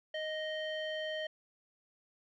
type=tone with low-pass filter; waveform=square; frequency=622.3 Hz; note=D#5; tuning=in tune; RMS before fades=-38 dBFS; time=0.14-1.27 s; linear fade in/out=5 ms; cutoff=2700 Hz; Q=8.9; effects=none